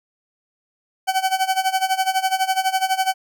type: tone with tremolo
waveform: 40% pulse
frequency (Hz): 760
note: F#5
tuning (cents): +46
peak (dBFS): -14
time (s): 1.07-3.14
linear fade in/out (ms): 20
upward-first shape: sine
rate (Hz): 12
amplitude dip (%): 85
effects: none